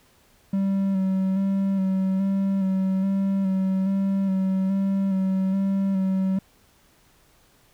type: tone with vibrato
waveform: triangle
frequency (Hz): 192.5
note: G3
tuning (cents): -31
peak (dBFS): -18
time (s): 0.53-6.39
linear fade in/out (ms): 5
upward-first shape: square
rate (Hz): 1.2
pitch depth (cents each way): 22
effects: pink hiss -59 dBFS RMS until 7.73 s